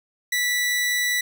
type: tone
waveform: sawtooth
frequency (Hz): 1965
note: B6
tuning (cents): -9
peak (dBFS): -17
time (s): 0.32-1.21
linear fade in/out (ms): 5
effects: none